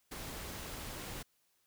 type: noise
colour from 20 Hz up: pink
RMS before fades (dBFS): -44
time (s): 0.11-1.23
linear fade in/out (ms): 10
effects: white hiss -75 dBFS RMS until 1.66 s